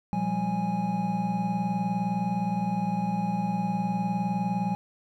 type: tone cluster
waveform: triangle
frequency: 121.1 / 178.8 / 198.4 / 828 Hz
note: B2 / F3 / G3 / G#5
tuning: -34 / +41 / +21 / -5 cents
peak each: -35 / -27 / -28 / -29 dBFS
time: 0.13-4.75 s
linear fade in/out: 0 ms
effects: none